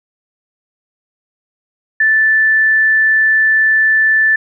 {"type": "tone", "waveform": "sine", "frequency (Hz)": 1758, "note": "A6", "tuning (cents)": -2, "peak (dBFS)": -8, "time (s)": [2, 4.36], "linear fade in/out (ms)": 5, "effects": []}